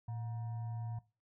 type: tone with frequency modulation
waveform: sine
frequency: 113.8 Hz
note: A#2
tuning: 41 cents flat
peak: -38 dBFS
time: 0.08-0.99 s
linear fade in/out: 5 ms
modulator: 833 Hz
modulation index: 0.29
effects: noise-tail reverb RT60 0.3 s tail -19 dB re dry